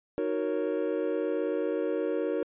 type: chord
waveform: triangle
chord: D# minor seventh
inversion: none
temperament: equal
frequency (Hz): 311.1 / 370 / 466.2 / 554.4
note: D#4 / F#4 / A#4 / C#5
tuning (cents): 0 / 0 / 0 / 0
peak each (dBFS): -31 / -31 / -29 / -32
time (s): 0.18-2.43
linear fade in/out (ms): 0
effects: resampled to 8000 Hz